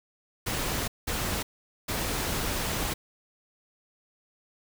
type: noise bursts at uneven times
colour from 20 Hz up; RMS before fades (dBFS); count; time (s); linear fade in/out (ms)
pink; -30; 3; 0.46-0.88 / 1.07-1.43 / 1.88-2.94; 10
effects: none